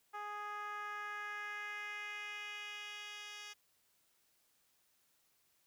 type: tone with band-pass filter sweep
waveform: 10% pulse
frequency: 415.3 Hz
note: G#4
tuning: in tune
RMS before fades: -45 dBFS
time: 0.13-3.54 s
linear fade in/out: 20 ms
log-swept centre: 1000 to 4100 Hz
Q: 2.1
effects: white hiss -75 dBFS RMS until 5.66 s